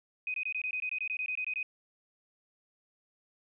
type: tone bursts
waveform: sine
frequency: 2505 Hz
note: D#7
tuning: 11 cents sharp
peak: -31 dBFS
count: 15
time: 0.27-1.629 s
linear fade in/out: 2 ms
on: 71 ms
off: 21 ms
effects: none